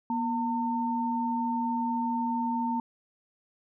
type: tone pair together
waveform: sine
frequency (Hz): 240 / 906.1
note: B3 / A#5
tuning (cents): -49 / -49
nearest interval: octave + major seventh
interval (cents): 2300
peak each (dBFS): -29 / -29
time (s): 0.1-2.8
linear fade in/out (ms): 2
effects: none